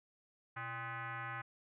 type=tone with frequency modulation; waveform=sine; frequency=123.47 Hz; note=B2; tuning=in tune; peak=-40 dBFS; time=0.56-1.42 s; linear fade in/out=10 ms; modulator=461 Hz; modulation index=4.1; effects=none